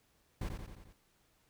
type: noise with echo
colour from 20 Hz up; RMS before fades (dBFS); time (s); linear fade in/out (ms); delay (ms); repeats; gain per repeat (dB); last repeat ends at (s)
brown; -37; 0.41-0.49; 5; 88; 5; -4; 0.93
effects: pink hiss -72 dBFS RMS until 1.49 s